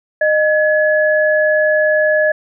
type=tone pair together; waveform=sine; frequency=615 / 1697.8 Hz; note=D#5 / G#6; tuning=-20 / +38 cents; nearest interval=octave + tritone; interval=1758 cents; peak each=-12 / -15 dBFS; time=0.21-2.32 s; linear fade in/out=5 ms; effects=none